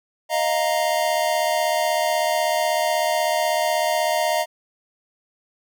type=chord; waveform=square; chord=Eb suspended second; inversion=none; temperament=equal; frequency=622.3 / 698.5 / 932.3 Hz; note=Eb5 / F5 / Bb5; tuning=0 / 0 / 0 cents; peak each=-23 / -24 / -26 dBFS; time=0.29-4.46 s; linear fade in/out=50 ms; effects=none